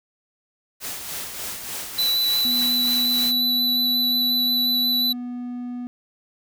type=noise with tremolo; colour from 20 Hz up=white; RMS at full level=-30 dBFS; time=0.8-3.34 s; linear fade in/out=50 ms; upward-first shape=sine; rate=3.4 Hz; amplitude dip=45%
type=tone with vibrato; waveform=square; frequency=3968 Hz; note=B7; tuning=7 cents sharp; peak=-19 dBFS; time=1.98-5.13 s; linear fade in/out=10 ms; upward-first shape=square; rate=5.6 Hz; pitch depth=10 cents each way
type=tone; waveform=triangle; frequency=245.2 Hz; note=B3; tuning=12 cents flat; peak=-26 dBFS; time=2.45-5.87 s; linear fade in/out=0 ms
effects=none